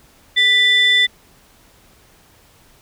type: tone pair together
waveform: sine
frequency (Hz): 1975.5 / 3520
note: B6 / A7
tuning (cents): 0 / 0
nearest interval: minor seventh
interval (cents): 1000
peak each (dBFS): -12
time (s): 0.36-1.07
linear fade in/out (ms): 20
effects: tanh soft clip ceiling -6 dBFS + pink hiss -51 dBFS RMS until 2.81 s